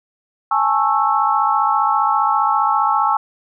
sine chord, A major seventh, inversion third, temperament just, 825 / 880 / 1100 / 1320 Hz, G#5 / A5 / C#6 / E6, -12 / 0 / -14 / +2 cents, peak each -19 dBFS, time 0.51-3.17 s, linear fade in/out 5 ms, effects none

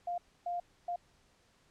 sine tone bursts at uneven times, 701 Hz, F5, 6 cents sharp, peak -33 dBFS, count 3, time 0.07-0.18 / 0.46-0.6 / 0.88-0.96 s, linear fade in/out 5 ms, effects pink hiss -68 dBFS RMS until 1.7 s + low-pass 8000 Hz 12 dB/octave

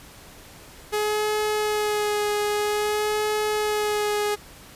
sawtooth tone with vibrato, 420.5 Hz, G#4, 22 cents sharp, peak -18 dBFS, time 0.92-4.36 s, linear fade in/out 20 ms, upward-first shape sine, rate 0.51 Hz, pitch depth 19 cents each way, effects pink hiss -46 dBFS RMS until 4.75 s + resampled to 32000 Hz

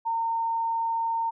sine tone, 914 Hz, A#5, 34 cents flat, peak -24 dBFS, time 0.05-1.31 s, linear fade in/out 20 ms, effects none

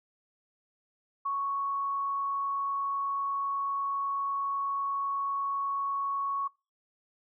sine tone with frequency modulation, 1110 Hz, C#6, 2 cents sharp, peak -28 dBFS, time 1.25-6.48 s, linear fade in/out 10 ms, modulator 48.1 Hz, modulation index 0.21, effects noise-tail reverb RT60 0.3 s tail -25 dB re dry

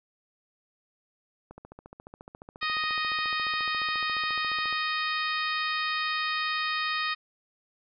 click train, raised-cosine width 1 ms, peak -30 dBFS, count 47, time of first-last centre 1.51-4.727 s, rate 14.3 Hz
harmonic tone, 622.3 Hz, D#5, in tune, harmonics 2 / 3 / 4 / 5 / 6 / 7 / 8, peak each -31 / -32 / -34 / -40 / -36 / -39 / -41 dBFS, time 2.61-7.15 s, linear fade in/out 20 ms
effects none

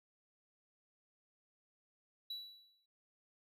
triangle tone with exponential decay, 3932 Hz, B7, 8 cents flat, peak -38 dBFS, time 2.3-2.86 s, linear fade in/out 5 ms, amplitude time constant 120 ms, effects noise-tail reverb RT60 0.1 s tail -21 dB re dry

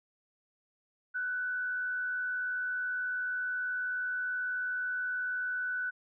sine tone with frequency modulation, 1493 Hz, F#6, 15 cents sharp, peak -31 dBFS, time 1.14-5.91 s, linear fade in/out 20 ms, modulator 81.4 Hz, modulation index 0.36, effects none

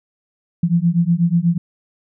sine beating tone pair, 166.8 / 175 Hz, E3 / F3, +21 / +4 cents, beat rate 8.2 Hz, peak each -16 dBFS, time 0.63-1.58 s, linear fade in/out 5 ms, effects none

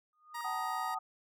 sine tone with exponential growth, 1229 Hz, D#6, 22 cents flat, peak -37 dBFS, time 0.13-0.41 s, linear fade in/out 1 ms, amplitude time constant 60 ms
30% pulse tone, 943 Hz, A#5, 20 cents sharp, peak -37 dBFS, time 0.34-0.95 s, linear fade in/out 10 ms
sine chord, D# diminished, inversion first, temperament equal with one note detuned, 756.4 / 880 / 1244.5 Hz, F#5 / A5 / D#6, +38 / 0 / 0 cents, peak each -39 / -40 / -37 dBFS, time 0.44-0.99 s, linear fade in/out 10 ms
effects none

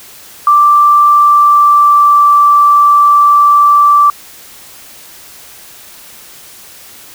sine tone with pitch glide, 1174.7 to 1166.6 Hz, D6 to D6, 0 to -12 cents, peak -3 dBFS, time 0.47-4.1 s, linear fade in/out 2 ms, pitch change -12 cents, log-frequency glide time 1.08-2.32 s, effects white hiss -35 dBFS RMS until 7.14 s

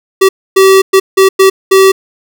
square tone bursts at uneven times, 384.4 Hz, G4, 34 cents flat, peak -3 dBFS, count 6, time 0.21-0.29 / 0.56-0.82 / 0.93-1 / 1.17-1.29 / 1.39-1.5 / 1.71-1.92 s, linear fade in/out 10 ms, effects none

